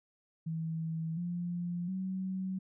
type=tone with pitch steps; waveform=sine; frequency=162 / 174.63 / 188.25 Hz; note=E3 / F3 / F#3; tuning=-30 / 0 / +30 cents; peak=-33 dBFS; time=0.46-2.59 s; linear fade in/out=10 ms; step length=710 ms; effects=none